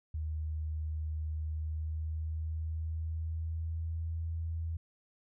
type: tone with pitch glide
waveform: sine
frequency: 77.78 to 81.93 Hz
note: D#2 to E2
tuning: 0 to -10 cents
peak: -33 dBFS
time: 0.14-4.77 s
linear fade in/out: 5 ms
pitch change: +90 cents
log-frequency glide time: 1.43-4.09 s
effects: none